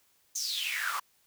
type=noise with high-pass filter sweep; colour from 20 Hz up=pink; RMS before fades=-33 dBFS; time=0.35-1 s; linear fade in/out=10 ms; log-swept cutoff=6600 to 1000 Hz; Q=8.5; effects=white hiss -68 dBFS RMS until 1.26 s